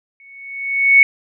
sine tone with exponential growth, 2217 Hz, C#7, in tune, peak -3 dBFS, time 0.2-1.03 s, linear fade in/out 1 ms, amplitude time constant 180 ms, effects none

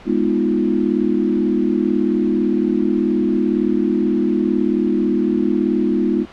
sine chord, F half-diminished seventh, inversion first, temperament equal, 207.7 / 246.9 / 311.1 / 349.2 Hz, Ab3 / Cb4 / Eb4 / F4, 0 / 0 / 0 / 0 cents, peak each -20 dBFS, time 0.05-6.26 s, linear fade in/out 50 ms, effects pink hiss -40 dBFS RMS until 6.32 s + low-pass 3000 Hz 12 dB/octave

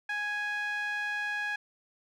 sawtooth tone with band-pass filter, 830.6 Hz, G#5, in tune, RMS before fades -33 dBFS, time 0.09-1.56 s, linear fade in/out 5 ms, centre 1900 Hz, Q 4.6, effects none

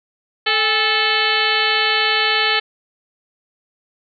harmonic tone with a mistuned harmonic, 436.8 Hz, A4, 13 cents flat, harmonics 1 / 2 / 3 / 4 / 5 / 6 / 7 / 8 / 9 / 10, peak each -26 / -25 / -24 / -21 / -23 / -24 / -21 / -27 / -26 / -25 dBFS, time 0.46-2.6 s, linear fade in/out 10 ms, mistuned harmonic 2, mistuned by -100 cents, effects none

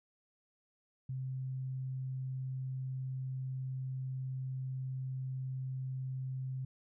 sine tone, 130.81 Hz, C3, in tune, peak -36 dBFS, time 1.09-6.65 s, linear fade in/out 5 ms, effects none

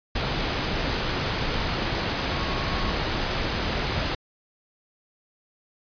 sine tone in noise, 1100 Hz, C#6, 14 cents flat, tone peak -36 dBFS, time 2.31-2.93 s, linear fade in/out 5 ms, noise pink, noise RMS -26 dBFS, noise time 0.15-4.15 s, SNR -13 dB, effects resampled to 11025 Hz

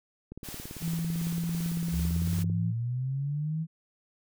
click train, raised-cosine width 3 ms, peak -28 dBFS, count 40, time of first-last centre 0.32-2.499 s, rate 17.9 Hz
white noise with tremolo, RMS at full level -42 dBFS, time 0.43-2.44 s, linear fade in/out 20 ms, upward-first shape sine, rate 2.7 Hz, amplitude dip 30%
sine tone with pitch glide, 166.1 to 168.71 Hz, E3 to E3, +13 to +40 cents, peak -28 dBFS, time 0.8-2.74 s, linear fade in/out 50 ms, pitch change +27 cents, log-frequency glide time 0.98-1.34 s
sine linear sweep, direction up, 69.4 to 163.6 Hz, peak -28 dBFS, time 1.91-3.67 s, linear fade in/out 50 ms
effects none

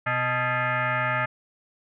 sine tone with frequency modulation, 246.9 Hz, B3, in tune, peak -22 dBFS, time 0.06-1.26 s, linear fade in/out 10 ms, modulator 373 Hz, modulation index 5.2, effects none

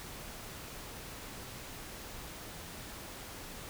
silence, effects pink hiss -46 dBFS RMS until 3.69 s

